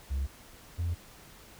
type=tone pair in turn; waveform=triangle; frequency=67.8 / 85.42 Hz; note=C#2 / F2; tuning=-38 / -38 cents; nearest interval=major third; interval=400 cents; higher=second; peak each=-25 / -25 dBFS; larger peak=neither; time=0.1-0.27 / 0.78-0.95 s; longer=neither; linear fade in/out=20 ms; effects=tanh soft clip ceiling -24 dBFS + pink hiss -53 dBFS RMS until 1.59 s